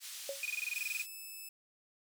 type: band-pass noise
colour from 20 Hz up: pink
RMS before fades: -46 dBFS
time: 0-1.07 s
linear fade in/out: 50 ms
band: 3500 to 14000 Hz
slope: 12 dB/octave
type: tone with exponential decay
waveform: sine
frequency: 553 Hz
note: C#5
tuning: 4 cents flat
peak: -33 dBFS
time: 0.29-0.44 s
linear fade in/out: 2 ms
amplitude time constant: 31 ms
type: tone bursts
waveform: triangle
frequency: 2471 Hz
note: D#7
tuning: 13 cents flat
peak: -32 dBFS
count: 13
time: 0.43-1.019 s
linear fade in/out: 2 ms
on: 25 ms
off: 22 ms
type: tone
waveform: 5% pulse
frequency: 2612 Hz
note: E7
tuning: 17 cents flat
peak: -36 dBFS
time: 0.75-1.49 s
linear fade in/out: 5 ms
effects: none